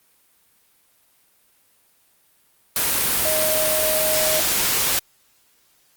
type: tone in noise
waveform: sine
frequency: 623 Hz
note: D#5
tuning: 2 cents sharp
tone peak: -22 dBFS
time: 3.25-4.4 s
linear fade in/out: 2 ms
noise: white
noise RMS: -20 dBFS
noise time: 2.76-4.99 s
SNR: -5 dB
effects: white hiss -60 dBFS RMS until 5.96 s + Opus 32 kbps